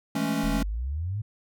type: chord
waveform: square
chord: A major seventh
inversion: second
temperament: equal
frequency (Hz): 164.81 / 207.7 / 220 / 277.2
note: E3 / G#3 / A3 / C#4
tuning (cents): 0 / 0 / 0 / 0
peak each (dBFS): -33 / -33 / -31 / -29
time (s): 0.15-0.63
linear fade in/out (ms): 5
type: exponential sweep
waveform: sine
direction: up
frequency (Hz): 35 to 111.8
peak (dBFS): -27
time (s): 0.43-1.22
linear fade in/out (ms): 10
effects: none